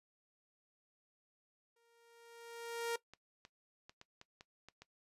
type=tone with exponential growth; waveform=sawtooth; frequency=466.2 Hz; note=A#4; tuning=in tune; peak=-30 dBFS; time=1.76-2.96 s; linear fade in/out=5 ms; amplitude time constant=260 ms
type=clicks; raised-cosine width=0.2 ms; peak=-36 dBFS; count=8; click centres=3.136 / 3.451 / 3.895 / 4.014 / 4.214 / 4.409 / 4.686 / 4.82 s
effects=noise-tail reverb RT60 0.1 s tail -18 dB re dry + resampled to 32000 Hz